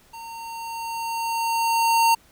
square tone with level ramp, 917 Hz, A#5, 29 cents flat, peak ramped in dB -37 to -15 dBFS, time 0.13-2.15 s, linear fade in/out 10 ms, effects pink hiss -56 dBFS RMS until 2.31 s

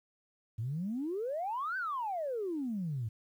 sine exponential two-way sweep, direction up then down, 104.5 to 1573 to 104.5 Hz, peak -32 dBFS, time 0.58-3.09 s, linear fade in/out 10 ms, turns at 1.77 s, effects tanh soft clip ceiling -28 dBFS + 11-bit

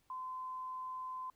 sine tone, 1027 Hz, C6, 33 cents flat, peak -40 dBFS, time 0.1-1.3 s, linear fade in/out 2 ms, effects pink hiss -75 dBFS RMS until 1.35 s

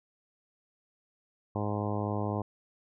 harmonic tone, 103.83 Hz, G#2, in tune, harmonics 1 / 2 / 3 / 4 / 5 / 6 / 7 / 8 / 9 / 10, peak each -33 / -36 / -38 / -39 / -40 / -41 / -41 / -42 / -43 / -43 dBFS, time 1.55-2.42 s, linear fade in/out 5 ms, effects none

